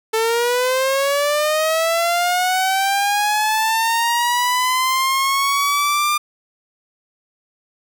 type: linear sweep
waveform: sawtooth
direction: up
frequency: 440 to 1201 Hz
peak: -12 dBFS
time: 0.13-6.18 s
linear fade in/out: 10 ms
effects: none